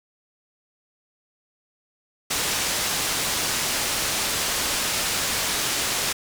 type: low-pass noise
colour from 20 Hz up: white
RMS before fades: -25 dBFS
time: 2.3-6.13 s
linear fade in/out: 10 ms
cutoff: 8200 Hz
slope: 12 dB/octave
effects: none